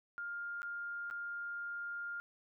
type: tone with dropouts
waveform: sine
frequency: 1406 Hz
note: F6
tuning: 11 cents sharp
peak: -39 dBFS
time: 0.18-2.2 s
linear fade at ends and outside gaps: 0 ms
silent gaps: 0.619-0.63 / 1.101-1.11 s
effects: none